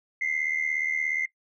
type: tone pair together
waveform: sine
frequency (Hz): 2033 / 2110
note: B6 / C7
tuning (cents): +50 / +14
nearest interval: minor second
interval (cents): 64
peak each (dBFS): -27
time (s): 0.21-1.26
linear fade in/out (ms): 5
effects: noise-tail reverb RT60 0.1 s tail -19 dB re dry + tanh soft clip ceiling -19 dBFS